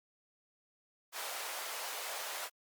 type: high-pass noise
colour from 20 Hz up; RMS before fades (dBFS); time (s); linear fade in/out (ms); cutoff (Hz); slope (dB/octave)
pink; -41; 1.12-2.5; 50; 570; 24
effects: Opus 48 kbps